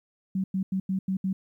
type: tone bursts at uneven times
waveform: sine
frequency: 190 Hz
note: F#3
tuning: 46 cents sharp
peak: -24 dBFS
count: 6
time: 0.35-0.44 / 0.54-0.63 / 0.72-0.8 / 0.89-0.99 / 1.08-1.17 / 1.24-1.33 s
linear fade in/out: 5 ms
effects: 11-bit